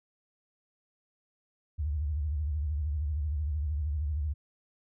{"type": "tone with vibrato", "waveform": "sine", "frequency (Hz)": 74.6, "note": "D2", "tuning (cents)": 28, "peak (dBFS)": -28, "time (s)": [1.78, 4.34], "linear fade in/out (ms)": 20, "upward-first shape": "sine", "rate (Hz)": 13, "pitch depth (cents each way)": 140, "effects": []}